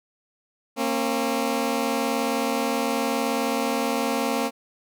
15% pulse tone pair together, 231.8 / 270.9 Hz, A#3 / C#4, -10 / -40 cents, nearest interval minor third, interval 270 cents, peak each -19 dBFS, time 0.76-4.51 s, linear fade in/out 50 ms, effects none

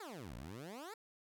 15% pulse exponential two-way sweep, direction down then up, 466.2 to 54 to 466.2 Hz, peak -40 dBFS, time 0-0.94 s, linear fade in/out 5 ms, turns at 0.35 s, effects none

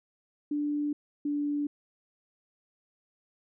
sine tone pair in turn, 293.7 / 291.2 Hz, D4 / D4, 0 / -15 cents, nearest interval unison, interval 15 cents, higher first, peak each -27 dBFS, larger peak neither, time 0.51-0.93 / 1.25-1.67 s, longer neither, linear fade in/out 5 ms, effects none

